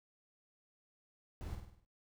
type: noise with echo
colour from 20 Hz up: brown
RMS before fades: -44 dBFS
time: 1.41-1.55 s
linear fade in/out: 0 ms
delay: 50 ms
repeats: 6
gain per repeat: -5 dB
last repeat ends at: 1.85 s
effects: noise-tail reverb RT60 0.1 s tail -21 dB re dry